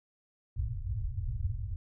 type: low-pass noise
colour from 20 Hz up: white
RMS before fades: -34 dBFS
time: 0.56-1.76 s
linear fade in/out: 5 ms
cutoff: 120 Hz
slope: 96 dB/octave
effects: none